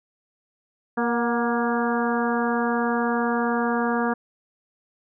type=harmonic tone with a mistuned harmonic; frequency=235.7 Hz; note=A#3; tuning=19 cents sharp; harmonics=1 / 2 / 3 / 4 / 5 / 6 / 7; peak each=-24 / -27 / -29 / -30 / -31 / -32 / -32 dBFS; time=0.97-4.14 s; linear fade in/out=10 ms; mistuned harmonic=3; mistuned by=+40 cents; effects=none